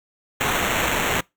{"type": "noise with sample-and-hold", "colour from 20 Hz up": "violet", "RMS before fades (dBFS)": -22, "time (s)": [0.4, 1.21], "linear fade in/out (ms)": 10, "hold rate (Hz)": 4900, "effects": ["noise-tail reverb RT60 0.2 s tail -24 dB re dry"]}